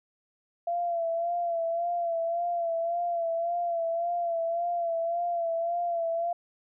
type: tone with vibrato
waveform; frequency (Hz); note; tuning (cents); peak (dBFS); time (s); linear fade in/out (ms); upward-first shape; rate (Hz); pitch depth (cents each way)
sine; 680; F5; -46; -26; 0.67-6.33; 5; sine; 1.8; 44
effects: none